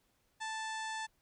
harmonic tone, 880 Hz, A5, in tune, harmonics 1 / 2 / 3 / 4 / 5 / 6 / 7 / 8 / 9 / 10, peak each -40 / -42 / -51 / -49 / -53 / -56 / -54 / -56 / -55 / -58 dBFS, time 0.4-1.07 s, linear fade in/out 20 ms, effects pink hiss -75 dBFS RMS until 1.21 s

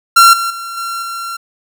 45% pulse tone with level steps, 1367 Hz, F6, 37 cents flat, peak -3 / -15 / -23 / -19 / -21 dBFS, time 0.16-1.37 s, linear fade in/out 10 ms, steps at 0.33 / 0.5 / 0.77 / 1.02 s, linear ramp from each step 5 ms, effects none

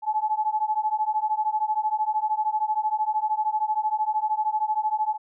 sine beating tone pair, 853 / 866 Hz, G#5 / A5, +46 / -28 cents, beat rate 13 Hz, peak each -25 dBFS, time 0.02-5.18 s, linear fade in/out 50 ms, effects none

